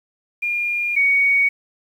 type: tone pair in turn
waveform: sine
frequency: 2413 / 2239 Hz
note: D7 / C#7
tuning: +46 / +17 cents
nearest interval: minor second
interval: 129 cents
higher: first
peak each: -19 / -13 dBFS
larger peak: second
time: 0.42-0.96 / 0.96-1.49 s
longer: first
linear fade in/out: 10 ms
effects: 8-bit